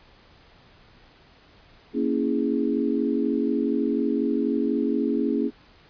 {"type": "chord", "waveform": "sine", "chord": "A# half-diminished seventh", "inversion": "none", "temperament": "equal", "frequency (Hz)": [233.1, 277.2, 329.6, 415.3], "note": ["A#3", "C#4", "E4", "G#4"], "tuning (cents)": [0, 0, 0, 0], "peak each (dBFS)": [-26, -25, -28, -28], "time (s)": [1.93, 5.51], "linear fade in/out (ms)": 50, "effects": ["pink hiss -54 dBFS RMS until 5.89 s", "resampled to 11025 Hz"]}